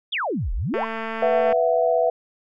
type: exponential two-way sweep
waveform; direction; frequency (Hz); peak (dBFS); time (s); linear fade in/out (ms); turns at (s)
sine; down then up; 3765 to 34.65 to 1151; -22; 0.12-0.85; 10; 0.53
type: click train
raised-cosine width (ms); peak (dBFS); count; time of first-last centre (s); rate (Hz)
0.5; -15; 177; 0.74-1.526; 224
type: chord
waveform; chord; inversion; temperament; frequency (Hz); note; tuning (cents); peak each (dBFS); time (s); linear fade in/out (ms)
sine; B suspended fourth; none; equal with one note detuned; 493.9 / 663.8 / 740; B4 / E5 / F#5; 0 / +12 / 0; -21 / -19 / -25; 1.22-2.1; 5
effects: none